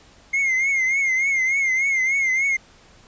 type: tone with vibrato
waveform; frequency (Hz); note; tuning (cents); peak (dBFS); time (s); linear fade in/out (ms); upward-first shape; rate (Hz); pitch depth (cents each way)
triangle; 2127; C7; +28; -16; 0.33-2.57; 10; triangle; 3.4; 87
effects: pink hiss -51 dBFS RMS until 3.07 s + resampled to 16000 Hz